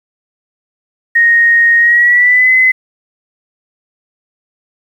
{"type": "tone with pitch glide", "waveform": "sine", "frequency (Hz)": [1864.7, 2033], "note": ["A#6", "B6"], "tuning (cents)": [0, 50], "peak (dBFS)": -5, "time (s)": [1.15, 2.72], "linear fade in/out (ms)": 10, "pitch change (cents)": 150, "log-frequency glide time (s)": [1.78, 2.53], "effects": ["7-bit"]}